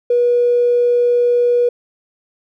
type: tone with tanh clipping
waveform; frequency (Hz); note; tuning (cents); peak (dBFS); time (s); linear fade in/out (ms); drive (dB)
triangle; 483.9; B4; -35; -10; 0.1-1.69; 5; 2
effects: none